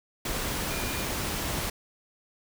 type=tone in noise; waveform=sine; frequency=2417 Hz; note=D7; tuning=49 cents sharp; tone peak=-40 dBFS; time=0.7-1.05 s; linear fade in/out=5 ms; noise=pink; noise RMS=-31 dBFS; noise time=0.25-1.7 s; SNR=-12 dB; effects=none